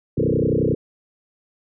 sine tone with frequency modulation, 293.7 Hz, D4, in tune, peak -16 dBFS, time 0.17-0.75 s, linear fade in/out 10 ms, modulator 31.2 Hz, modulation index 6.3, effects none

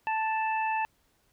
harmonic tone, 880 Hz, A5, in tune, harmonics 1 / 2 / 3, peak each -27 / -36 / -35 dBFS, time 0.07-0.85 s, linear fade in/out 0 ms, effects pink hiss -69 dBFS RMS until 1.32 s

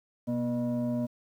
sine tone with frequency modulation, 240.9 Hz, B3, 43 cents flat, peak -26 dBFS, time 0.27-1.07 s, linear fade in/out 20 ms, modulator 366 Hz, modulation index 0.78, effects tanh soft clip ceiling -22 dBFS + 10-bit

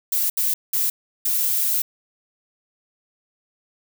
violet noise bursts at uneven times, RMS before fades -21 dBFS, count 4, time 0.12-0.3 / 0.37-0.54 / 0.73-0.9 / 1.25-1.82 s, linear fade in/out 5 ms, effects none

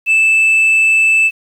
sine tone, 2634 Hz, E7, 2 cents flat, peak -5 dBFS, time 0.06-1.31 s, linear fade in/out 50 ms, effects tanh soft clip ceiling -7 dBFS + 7-bit

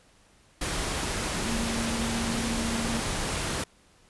sine tone in noise, 230 Hz, A#3, 23 cents flat, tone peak -30 dBFS, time 1.45-3 s, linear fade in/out 5 ms, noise pink, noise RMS -30 dBFS, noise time 0.61-3.64 s, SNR -3 dB, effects pink hiss -60 dBFS RMS until 4.09 s + resampled to 24000 Hz

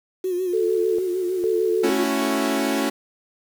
sine tone with vibrato, 363.9 Hz, F#4, 29 cents flat, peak -21 dBFS, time 0.24-2.04 s, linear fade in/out 5 ms, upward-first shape sine, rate 6.6 Hz, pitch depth 58 cents each way
sine tone with tremolo, 440 Hz, A4, in tune, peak -20 dBFS, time 0.53-2.22 s, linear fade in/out 10 ms, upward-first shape square, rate 1.1 Hz, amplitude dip 80%
sawtooth chord, F# minor seventh, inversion first, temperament equal, 220 / 277.2 / 329.6 / 370 Hz, A3 / C#4 / E4 / F#4, 0 / 0 / 0 / 0 cents, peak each -23 / -19 / -24 / -24 dBFS, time 1.83-2.9 s, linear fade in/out 10 ms
effects 7-bit

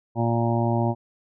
harmonic tone, 116.8 Hz, A#2, 4 cents sharp, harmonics 1 / 2 / 3 / 5 / 6 / 7 / 8, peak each -23 / -26 / -28 / -30 / -31 / -31 / -32 dBFS, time 0.15-0.95 s, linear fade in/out 50 ms, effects none

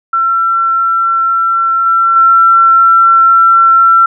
sine tone with level steps, 1351 Hz, E6, 42 cents sharp, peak -8 / -6 / -3 dBFS, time 0.13-4.06 s, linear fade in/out 5 ms, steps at 1.86 / 2.16 s, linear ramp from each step 2 ms, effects none

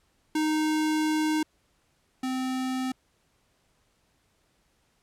square tone pair in turn, 309.7 / 258.6 Hz, D#4 / C4, -8 / -20 cents, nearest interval minor third, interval 312 cents, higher first, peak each -24 / -28 dBFS, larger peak first, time 0.35-1.43 / 2.23-2.92 s, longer first, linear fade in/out 5 ms, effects pink hiss -69 dBFS RMS until 5.02 s + low-pass 11000 Hz 12 dB/octave

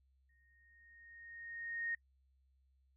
sine tone with exponential growth, 1856 Hz, A#6, 8 cents flat, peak -35 dBFS, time 0.29-1.95 s, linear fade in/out 5 ms, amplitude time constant 360 ms, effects noise-tail reverb RT60 0.1 s tail -24 dB re dry + added 66 Hz sine -70 dBFS peak until 2.96 s

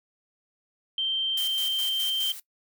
sine tone, 3136 Hz, G7, in tune, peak -24 dBFS, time 0.98-2.32 s, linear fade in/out 2 ms
blue noise with tremolo, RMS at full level -34 dBFS, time 1.37-2.4 s, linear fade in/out 5 ms, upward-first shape square, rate 4.8 Hz, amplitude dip 55%
effects noise-tail reverb RT60 0.1 s tail -19 dB re dry

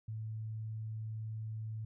sine tone, 109.8 Hz, A2, 3 cents flat, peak -38 dBFS, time 0.08-1.85 s, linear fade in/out 5 ms, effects none

